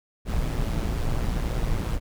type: noise with amplitude modulation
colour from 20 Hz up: brown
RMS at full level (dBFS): -23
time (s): 0.25-2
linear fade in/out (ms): 50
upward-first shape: sine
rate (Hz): 116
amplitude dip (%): 55
effects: none